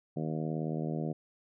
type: harmonic tone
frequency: 78.6 Hz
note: D#2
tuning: 18 cents sharp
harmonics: 2 / 3 / 4 / 5 / 6 / 7 / 8 / 9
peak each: -34 / -38 / -40 / -42 / -44 / -45 / -46 / -47 dBFS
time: 0.16-1.13 s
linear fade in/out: 10 ms
effects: none